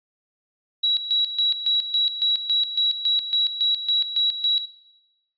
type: tone with tremolo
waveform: sine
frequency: 3891 Hz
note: B7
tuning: 27 cents flat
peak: -17 dBFS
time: 0.83-4.66 s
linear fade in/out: 10 ms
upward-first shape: square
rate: 3.6 Hz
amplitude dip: 75%
effects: noise-tail reverb RT60 0.9 s tail -17 dB re dry + resampled to 11025 Hz

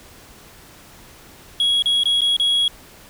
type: tone with dropouts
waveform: sine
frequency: 3322 Hz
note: G#7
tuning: in tune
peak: -12 dBFS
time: 1.6-2.68 s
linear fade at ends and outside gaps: 2 ms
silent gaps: 1.823-1.858 / 2.035-2.056 / 2.208-2.217 / 2.366-2.398 s
effects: tanh soft clip ceiling -14 dBFS + pink hiss -45 dBFS RMS until 3.09 s

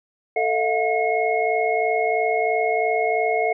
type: tone cluster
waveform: sine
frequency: 443.8 / 649 / 712 / 2167 Hz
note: A4 / E5 / F5 / C#7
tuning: +15 / -27 / +33 / -40 cents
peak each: -23 / -25 / -22 / -26 dBFS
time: 0.36-3.53 s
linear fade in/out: 5 ms
effects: none

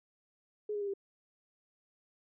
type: tone with pitch steps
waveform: sine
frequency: 420.6 / 411.9 / 403.5 / 395.2 Hz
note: G#4 / G#4 / G#4 / G4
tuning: +22 / -14 / -50 / +14 cents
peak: -33 dBFS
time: 0.69-0.938 s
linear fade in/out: 5 ms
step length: 62 ms
effects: none

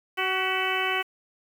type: harmonic tone with a mistuned harmonic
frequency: 375.5 Hz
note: F#4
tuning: 26 cents sharp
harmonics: 1 / 2 / 3 / 4 / 5 / 6 / 7 / 8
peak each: -32 / -32 / -32 / -32 / -32 / -32 / -32 / -32 dBFS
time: 0.17-1.03 s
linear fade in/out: 20 ms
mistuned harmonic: 5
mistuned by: +56 cents
effects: 8-bit

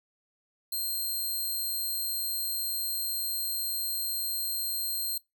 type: tone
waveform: 5% pulse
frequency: 4186 Hz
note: C8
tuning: in tune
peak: -23 dBFS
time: 0.72-5.18 s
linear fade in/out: 5 ms
effects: noise-tail reverb RT60 0.2 s tail -24 dB re dry

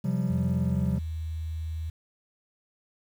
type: chord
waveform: triangle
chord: C suspended fourth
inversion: none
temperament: equal with one note detuned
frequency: 130.81 / 174.61 / 193.52 Hz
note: C3 / F3 / G3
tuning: 0 / 0 / -22 cents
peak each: -27 dBFS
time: 0.04-0.99 s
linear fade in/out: 10 ms
type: tone with pitch glide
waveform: sine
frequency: 87.2 to 79.96 Hz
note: F2 to D#2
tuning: -2 to +48 cents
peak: -30 dBFS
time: 0.3-1.9 s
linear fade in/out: 5 ms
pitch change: -150 cents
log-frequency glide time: 0.6-0.81 s
effects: 9-bit

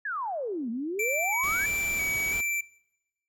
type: exponential two-way sweep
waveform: sine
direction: down then up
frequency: 1760 to 220 to 1760 Hz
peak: -29 dBFS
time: 0.05-1.66 s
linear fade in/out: 5 ms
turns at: 0.7 s
type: tone with vibrato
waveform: square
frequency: 2306 Hz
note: D7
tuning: 32 cents flat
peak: -27 dBFS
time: 0.99-2.61 s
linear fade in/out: 5 ms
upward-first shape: square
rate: 1.5 Hz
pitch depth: 26 cents each way
type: noise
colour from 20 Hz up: pink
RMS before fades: -40 dBFS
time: 1.43-2.41 s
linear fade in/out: 5 ms
effects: noise-tail reverb RT60 0.9 s tail -23 dB re dry

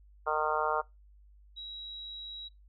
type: harmonic tone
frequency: 153.6 Hz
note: D#3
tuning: 22 cents flat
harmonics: 3 / 4 / 5 / 6 / 7 / 8 / 9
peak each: -35 / -35 / -35 / -35 / -35 / -35 / -35 dBFS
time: 0.26-0.82 s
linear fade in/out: 20 ms
type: tone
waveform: sine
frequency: 3865 Hz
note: B7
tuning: 38 cents flat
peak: -40 dBFS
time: 1.56-2.49 s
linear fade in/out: 20 ms
effects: noise-tail reverb RT60 0.2 s tail -21 dB re dry + added 50 Hz sine -55 dBFS peak until 2.68 s

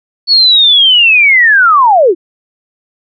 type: linear sweep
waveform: sine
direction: down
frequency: 4453 to 311.1 Hz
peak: -3 dBFS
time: 0.27-2.15 s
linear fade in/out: 50 ms
effects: none

